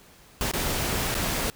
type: noise with dropouts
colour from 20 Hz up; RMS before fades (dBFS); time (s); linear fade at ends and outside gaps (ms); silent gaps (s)
pink; -27; 0.41-1.5; 0; 0.514-0.536 / 1.143-1.151
effects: pink hiss -53 dBFS RMS until 1.55 s